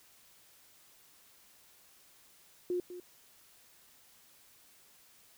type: tone with echo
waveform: sine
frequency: 357.5 Hz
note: F4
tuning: 41 cents sharp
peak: -30 dBFS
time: 2.7-2.8 s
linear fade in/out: 2 ms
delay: 200 ms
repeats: 1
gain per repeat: -12 dB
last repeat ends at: 3 s
effects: white hiss -62 dBFS RMS until 5.37 s

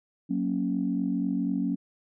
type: chord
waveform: sine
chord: F# major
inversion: none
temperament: equal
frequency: 185 / 233.1 / 277.2 Hz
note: F#3 / A#3 / C#4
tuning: 0 / 0 / 0 cents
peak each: -29 / -30 / -28 dBFS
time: 0.29-1.76 s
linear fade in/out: 20 ms
effects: tanh soft clip ceiling -15 dBFS

